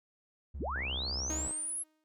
triangle tone with vibrato, 69.9 Hz, C#2, 15 cents sharp, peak -36 dBFS, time 0.54-1.48 s, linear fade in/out 10 ms, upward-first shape sine, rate 14 Hz, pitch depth 60 cents each way
sine linear sweep, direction up, 46.35 to 11175 Hz, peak -34 dBFS, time 0.59-1.84 s, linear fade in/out 20 ms
click train, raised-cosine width 1 ms, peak -31 dBFS, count 50, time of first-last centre 0.76-1.509 s, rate 65.4 Hz
sawtooth tone with exponential decay, 311.1 Hz, D#4, in tune, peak -33 dBFS, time 1.3-2.04 s, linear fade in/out 0 ms, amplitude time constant 160 ms
effects none

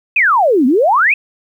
sine exponential two-way sweep, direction down then up, 2637 to 237.5 to 2637 Hz, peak -8 dBFS, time 0.16-1.14 s, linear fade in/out 5 ms, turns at 0.66 s, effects 8-bit

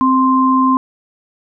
sine tone pair together, 261.6 / 1046.5 Hz, C4 / C6, 0 / 0 cents, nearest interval 2 octaves, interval 2400 cents, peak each -12 dBFS, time 0.01-0.77 s, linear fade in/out 0 ms, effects none

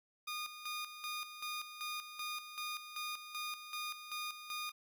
15% pulse tone with tremolo, 1223 Hz, D#6, 30 cents flat, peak -33 dBFS, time 0.27-4.72 s, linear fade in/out 10 ms, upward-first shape square, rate 2.6 Hz, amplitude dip 65%, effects none

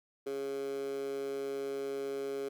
15% pulse tone with high-pass filter, 137.7 Hz, C#3, 11 cents flat, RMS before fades -37 dBFS, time 0.26-2.49 s, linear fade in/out 10 ms, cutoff 380 Hz, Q 6.4, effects none

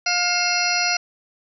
harmonic tone with a mistuned harmonic, 710 Hz, F5, 28 cents sharp, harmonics 1 / 2 / 3 / 4 / 6 / 7 / 8, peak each -26 / -26 / -26 / -26 / -26 / -26 / -26 dBFS, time 0.06-0.97 s, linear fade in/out 5 ms, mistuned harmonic 4, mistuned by -93 cents, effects none

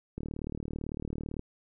click train, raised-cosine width 3 ms, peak -23 dBFS, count 47, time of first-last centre 0.18-1.394 s, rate 37.9 Hz, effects none

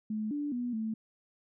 sine tone with pitch steps, 215.3 / 291.6 / 243.8 / 220.5 Hz, A3 / D4 / B3 / A3, -37 / -12 / -22 / +4 cents, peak -31 dBFS, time 0.1-0.94 s, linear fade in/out 5 ms, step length 210 ms, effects none

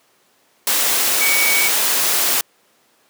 sine tone in noise, 2253 Hz, C#7, 28 cents sharp, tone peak -17 dBFS, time 1.21-1.68 s, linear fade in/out 2 ms, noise white, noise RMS -17 dBFS, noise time 0.67-2.41 s, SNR -3 dB, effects pink hiss -57 dBFS RMS until 3.09 s + high-pass 300 Hz 12 dB/octave

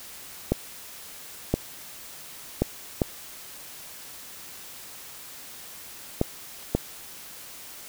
clicks, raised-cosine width 2 ms, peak -7 dBFS, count 6, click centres 0.52 / 1.54 / 2.62 / 3.018 / 6.214 / 6.75 s, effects white hiss -43 dBFS RMS until 7.88 s

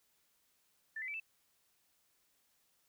sine tone with pitch steps, 1773 / 2025 / 2313 / 2641 Hz, A6 / B6 / D7 / E7, +13 / +43 / -27 / +3 cents, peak -39 dBFS, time 0.96-1.2 s, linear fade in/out 5 ms, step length 60 ms, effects white hiss -75 dBFS RMS until 2.88 s

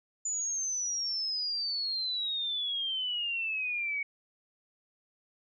sine exponential sweep, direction down, 7040 to 2231 Hz, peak -30 dBFS, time 0.25-4.03 s, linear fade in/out 5 ms, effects none

